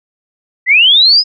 sine linear sweep, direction up, 1925 to 5130 Hz, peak -4 dBFS, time 0.66-1.24 s, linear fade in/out 50 ms, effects none

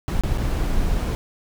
brown noise with dropouts, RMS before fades -21 dBFS, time 0.08-1.15 s, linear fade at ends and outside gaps 0 ms, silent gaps 0.21-0.236 / 0.376-0.382 s, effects none

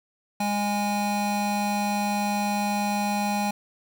square tone pair together, 205.1 / 822 Hz, G#3 / G#5, -21 / -18 cents, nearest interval 2 octaves, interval 2403 cents, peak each -27 dBFS, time 0.4-3.51 s, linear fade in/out 5 ms, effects none

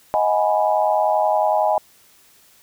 sine chord, G# minor seventh, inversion second, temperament equal with one note detuned, 628.4 / 740 / 830.6 / 987.8 Hz, D#5 / F#5 / G#5 / B5, +17 / 0 / 0 / 0 cents, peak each -19 / -23 / -19 / -25 dBFS, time 0.14-1.78 s, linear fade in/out 0 ms, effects white hiss -53 dBFS RMS until 2.62 s

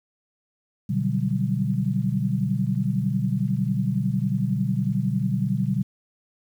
sine chord, G major seventh, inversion first, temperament equal, 123.47 / 146.83 / 185 / 196 Hz, B2 / D3 / F#3 / G3, 0 / 0 / 0 / 0 cents, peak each -26 / -27 / -27 / -26 dBFS, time 0.89-5.83 s, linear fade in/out 10 ms, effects 9-bit

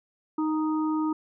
harmonic tone, 311.1 Hz, D#4, in tune, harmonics 1 / 3 / 4, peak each -24 / -34 / -36 dBFS, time 0.38-1.13 s, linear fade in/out 5 ms, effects none

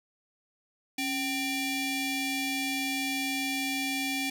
sawtooth ring-modulated tone, 1046.5 Hz, C6, in tune, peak -22 dBFS, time 0.98-4.3 s, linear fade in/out 5 ms, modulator 1320 Hz, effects none

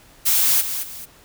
blue noise with echo, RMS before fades -17 dBFS, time 0.25-0.62 s, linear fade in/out 20 ms, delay 220 ms, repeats 2, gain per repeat -9 dB, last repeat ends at 1.06 s, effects pink hiss -50 dBFS RMS until 1.24 s

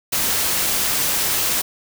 white noise, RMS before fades -20 dBFS, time 0.12-1.62 s, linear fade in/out 10 ms, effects none

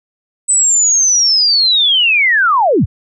sine linear sweep, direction down, 8130 to 46.25 Hz, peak -8 dBFS, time 0.48-2.86 s, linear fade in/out 20 ms, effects none

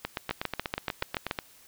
two click trains, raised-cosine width 0.3 ms, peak -14 / -12 dBFS, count 12 / 8, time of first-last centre 0.05-1.388 / 0.31-1.311 s, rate 8.22 / 6.99 Hz, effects white hiss -56 dBFS RMS until 1.67 s

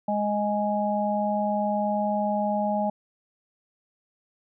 harmonic tone, 207.8 Hz, G#3, 1 cent sharp, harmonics 1 / 3 / 4, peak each -27 / -27 / -27 dBFS, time 0.08-2.9 s, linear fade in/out 5 ms, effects none

